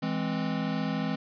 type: chord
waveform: square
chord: E augmented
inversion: none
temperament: equal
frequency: 164.81 / 207.7 / 261.6 Hz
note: E3 / G#3 / B#3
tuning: 0 / 0 / 0 cents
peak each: -33 dBFS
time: 0.02-1.16 s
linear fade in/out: 10 ms
effects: resampled to 11025 Hz + 10-bit